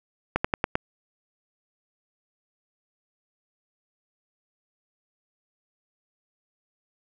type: slowing click train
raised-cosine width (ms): 0.5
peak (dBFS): -7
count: 5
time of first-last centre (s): 0.36-0.754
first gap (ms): 85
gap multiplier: 1.1
effects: none